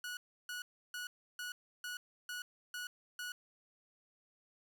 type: tone bursts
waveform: sawtooth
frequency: 1465 Hz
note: F#6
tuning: 18 cents flat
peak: -37 dBFS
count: 8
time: 0.04-3.32 s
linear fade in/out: 2 ms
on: 130 ms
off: 320 ms
effects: none

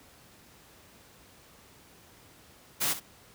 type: noise with echo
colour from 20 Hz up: white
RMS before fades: -28 dBFS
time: 2.8-2.94 s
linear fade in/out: 20 ms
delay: 62 ms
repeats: 1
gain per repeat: -12 dB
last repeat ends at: 3.002 s
effects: pink hiss -56 dBFS RMS until 3.34 s + high-pass 60 Hz 12 dB/octave

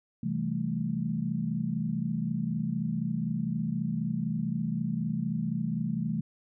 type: chord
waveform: sine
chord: A minor seventh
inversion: first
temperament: equal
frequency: 130.81 / 164.81 / 196 / 220 Hz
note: C3 / E3 / G3 / A3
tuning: 0 / 0 / 0 / 0 cents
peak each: -36 / -32 / -35 / -32 dBFS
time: 0.23-6.21 s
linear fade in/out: 5 ms
effects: none

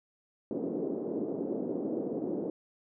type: band-pass noise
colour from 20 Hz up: pink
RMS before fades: -34 dBFS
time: 0.51-2.5 s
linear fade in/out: 2 ms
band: 240 to 460 Hz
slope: 24 dB/octave
effects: none

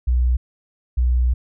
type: tone pair in turn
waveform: sine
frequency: 61.6 / 61.6 Hz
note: B1 / B1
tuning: -4 / -4 cents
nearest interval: unison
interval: 0 cents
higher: neither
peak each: -14 dBFS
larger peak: neither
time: 0.07-0.37 / 0.97-1.34 s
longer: second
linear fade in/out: 10 ms
effects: none

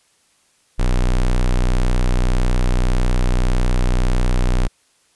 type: tone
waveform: square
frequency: 30.87 Hz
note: B0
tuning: in tune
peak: -14 dBFS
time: 0.78-4.68 s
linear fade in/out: 20 ms
effects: white hiss -59 dBFS RMS until 5.15 s + resampled to 24000 Hz

